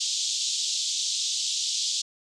pink band-pass noise, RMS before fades -28 dBFS, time 0-2.02 s, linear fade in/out 10 ms, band 3300 to 7600 Hz, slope 48 dB/octave, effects none

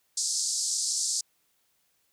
white band-pass noise, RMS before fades -29 dBFS, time 0.17-1.21 s, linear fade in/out 5 ms, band 4500 to 8600 Hz, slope 48 dB/octave, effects white hiss -71 dBFS RMS until 2.12 s

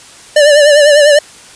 square tone with vibrato, 587.3 Hz, D5, in tune, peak -4 dBFS, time 0.36-1.19 s, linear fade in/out 5 ms, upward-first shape triangle, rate 10 Hz, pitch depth 71 cents each way, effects white hiss -36 dBFS RMS until 1.55 s + resampled to 22050 Hz

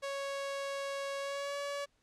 sawtooth tone with pitch glide, 554.4 to 567.7 Hz, C#5 to C#5, 0 to +41 cents, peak -32 dBFS, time 0.02-1.86 s, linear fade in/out 20 ms, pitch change +41 cents, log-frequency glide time 1.19-1.57 s, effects pink hiss -74 dBFS RMS until 2.02 s + low-pass 8000 Hz 12 dB/octave

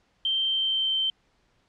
sine tone with pitch glide, 3136 to 3111 Hz, G7 to G7, 0 to -14 cents, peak -22 dBFS, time 0.25-1.1 s, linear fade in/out 2 ms, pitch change -14 cents, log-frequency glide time 0.43-0.96 s, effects pink hiss -67 dBFS RMS until 1.68 s + low-pass 5000 Hz 12 dB/octave

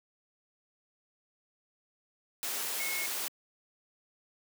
sine tone in noise, 2178 Hz, C#7, 31 cents flat, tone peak -35 dBFS, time 2.8-3.06 s, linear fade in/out 0 ms, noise white, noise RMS -35 dBFS, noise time 2.43-3.28 s, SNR -3 dB, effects high-pass 300 Hz 12 dB/octave

